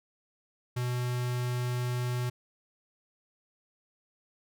square tone with notch filter, 123.6 Hz, B2, 2 cents sharp, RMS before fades -31 dBFS, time 0.76-2.3 s, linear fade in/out 10 ms, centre 510 Hz, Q 1.8, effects none

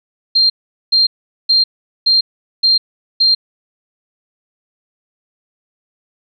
sine tone bursts, 4185 Hz, C8, in tune, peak -8 dBFS, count 6, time 0.35-3.35 s, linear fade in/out 10 ms, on 150 ms, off 420 ms, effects none

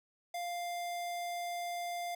square tone, 698.5 Hz, F5, in tune, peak -37 dBFS, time 0.34-2.15 s, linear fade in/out 5 ms, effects none

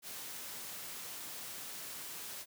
white noise, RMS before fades -45 dBFS, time 0.02-2.46 s, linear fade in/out 50 ms, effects high-pass 100 Hz 12 dB/octave

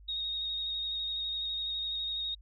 sine tone with vibrato, 3738 Hz, A#7, 4 cents sharp, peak -32 dBFS, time 0.08-2.35 s, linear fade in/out 10 ms, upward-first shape square, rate 12 Hz, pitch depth 15 cents each way, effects added 50 Hz sine -51 dBFS peak until 2.41 s

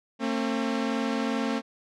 sawtooth tone pair together, 225.8 / 268.3 Hz, A3 / C4, +45 / +44 cents, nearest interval minor third, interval 299 cents, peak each -24 / -25 dBFS, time 0.19-1.62 s, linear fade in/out 50 ms, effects low-pass 5000 Hz 12 dB/octave

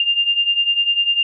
sine beating tone pair, 2794 / 2804 Hz, F7 / F7, 0 / +6 cents, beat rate 10 Hz, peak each -20 / -16 dBFS, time 0-1.23 s, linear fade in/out 2 ms, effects none

